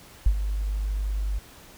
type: tone with ADSR envelope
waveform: sine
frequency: 50.4 Hz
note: G1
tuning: 49 cents sharp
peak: -13 dBFS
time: 0.26-1.39 s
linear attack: 5 ms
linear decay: 67 ms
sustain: -11 dB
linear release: 9 ms
effects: pink hiss -49 dBFS RMS until 1.77 s